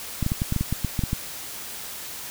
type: clicks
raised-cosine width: 5 ms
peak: -11 dBFS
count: 12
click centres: 0.227 / 0.264 / 0.319 / 0.419 / 0.524 / 0.563 / 0.61 / 0.726 / 0.847 / 0.992 / 1.037 / 1.131 s
effects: white hiss -36 dBFS RMS until 2.3 s